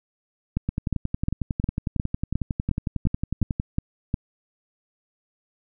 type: two click trains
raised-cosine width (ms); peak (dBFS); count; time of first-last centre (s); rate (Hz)
5; -12 / -10; 33 / 11; 0.69-3.599 / 0.57-4.141; 11 / 2.8
effects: none